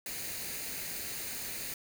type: noise with comb filter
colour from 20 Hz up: white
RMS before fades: -39 dBFS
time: 0.06-1.74 s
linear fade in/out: 2 ms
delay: 0.45 ms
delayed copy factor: +0.5
effects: none